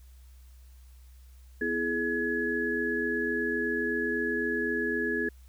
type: tone cluster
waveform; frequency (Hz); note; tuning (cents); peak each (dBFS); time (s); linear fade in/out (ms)
sine; 249.1 / 332.8 / 420.7 / 1692; B3 / E4 / G#4 / G#6; +15 / +17 / +22 / +32; -34 / -34 / -32 / -30; 1.61-5.29; 5
effects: added 63 Hz sine -49 dBFS peak until 5.48 s + white hiss -65 dBFS RMS until 5.48 s